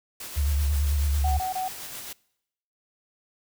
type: noise with tremolo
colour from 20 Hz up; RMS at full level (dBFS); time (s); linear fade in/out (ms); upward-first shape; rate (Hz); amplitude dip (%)
white; -37; 0.2-2.13; 5; sine; 7.5; 30
type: tone with vibrato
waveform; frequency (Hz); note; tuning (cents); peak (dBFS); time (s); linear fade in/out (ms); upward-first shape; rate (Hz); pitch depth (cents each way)
sine; 71.9; D2; -36; -21; 0.36-1.4; 20; sine; 9; 72
type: tone bursts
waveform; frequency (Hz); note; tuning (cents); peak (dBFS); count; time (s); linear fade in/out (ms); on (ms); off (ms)
sine; 748; F#5; +19; -26; 3; 1.24-1.682; 5; 130; 26
effects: noise-tail reverb RT60 0.8 s tail -24 dB re dry